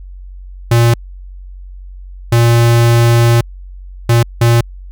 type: tone bursts at uneven times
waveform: square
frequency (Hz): 117.5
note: A#2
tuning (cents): +14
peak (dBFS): -7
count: 4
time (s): 0.71-0.94 / 2.32-3.41 / 4.09-4.23 / 4.41-4.61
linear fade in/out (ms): 5
effects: added 46 Hz sine -28 dBFS peak until 4.91 s